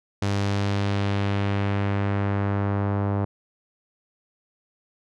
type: tone with low-pass filter sweep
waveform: sawtooth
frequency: 100.1 Hz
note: G2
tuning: 37 cents sharp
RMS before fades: -24 dBFS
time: 0.22-3.25 s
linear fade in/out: 5 ms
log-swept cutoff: 6200 to 1000 Hz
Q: 1.1
effects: none